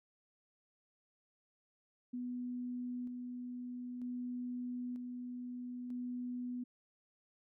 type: tone with tremolo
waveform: sine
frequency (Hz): 246.9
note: B3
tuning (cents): 0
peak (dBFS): -38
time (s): 2.13-6.64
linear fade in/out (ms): 10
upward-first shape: square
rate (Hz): 0.53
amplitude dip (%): 30
effects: none